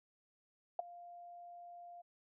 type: tone with ADSR envelope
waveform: sine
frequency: 698.5 Hz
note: F5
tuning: in tune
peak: -29 dBFS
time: 0.79-2.02 s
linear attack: 3 ms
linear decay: 12 ms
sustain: -21 dB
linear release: 13 ms
effects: none

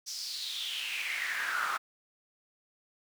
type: noise with high-pass filter sweep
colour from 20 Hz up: brown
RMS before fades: -35 dBFS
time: 0.06-1.78 s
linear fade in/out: 20 ms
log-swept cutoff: 5600 to 1200 Hz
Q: 5.7
effects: none

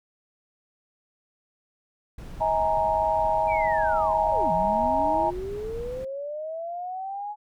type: noise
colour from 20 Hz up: brown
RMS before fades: -38 dBFS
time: 2.18-6.05 s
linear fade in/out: 5 ms
type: chord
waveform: sine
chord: D# suspended fourth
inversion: none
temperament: equal with one note detuned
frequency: 636.4 / 830.6 / 932.3 Hz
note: D#5 / G#5 / A#5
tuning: +39 / 0 / 0 cents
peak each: -25 dBFS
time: 2.4-5.31 s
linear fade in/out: 20 ms
type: linear two-way sweep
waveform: sine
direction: down then up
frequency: 2395 to 164.1 to 844 Hz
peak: -30 dBFS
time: 3.47-7.36 s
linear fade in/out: 50 ms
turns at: 4.52 s
effects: none

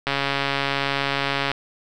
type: click train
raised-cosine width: 0.3 ms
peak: -6 dBFS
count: 202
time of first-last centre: 0.07-1.516 s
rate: 139 Hz
effects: none

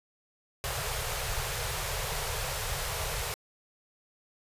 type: band-stop noise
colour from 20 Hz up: pink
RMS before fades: -33 dBFS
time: 0.64-3.34 s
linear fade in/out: 0 ms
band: 150 to 420 Hz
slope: 48 dB/octave
effects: resampled to 32000 Hz

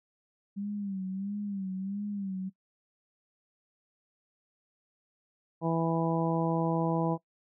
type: tone with vibrato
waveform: sine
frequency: 196.8 Hz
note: G3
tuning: 7 cents sharp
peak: -32 dBFS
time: 0.56-2.5 s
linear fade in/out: 20 ms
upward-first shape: sine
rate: 1.5 Hz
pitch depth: 84 cents each way
type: harmonic tone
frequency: 164.81 Hz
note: E3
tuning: in tune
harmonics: 1 / 2 / 3 / 4 / 5 / 6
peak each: -29 / -32 / -34 / -35 / -36 / -37 dBFS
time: 5.61-7.18 s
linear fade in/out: 50 ms
effects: noise-tail reverb RT60 0.1 s tail -21 dB re dry

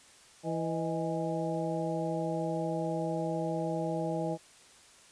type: harmonic tone with a mistuned harmonic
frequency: 164.81 Hz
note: E3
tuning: in tune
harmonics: 1 / 2 / 3 / 4 / 5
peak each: -35 / -36 / -37 / -36 / -39 dBFS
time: 0.43-4.38 s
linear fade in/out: 50 ms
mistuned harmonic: 4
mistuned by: -85 cents
effects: white hiss -57 dBFS RMS until 5.11 s + resampled to 22050 Hz

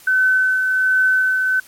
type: tone with tremolo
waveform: sine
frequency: 1519 Hz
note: F#6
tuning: 45 cents sharp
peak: -11 dBFS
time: 0.07-1.6 s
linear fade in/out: 5 ms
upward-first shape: triangle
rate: 1.3 Hz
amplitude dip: 40%
effects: white hiss -45 dBFS RMS until 1.67 s + MP3 64 kbps

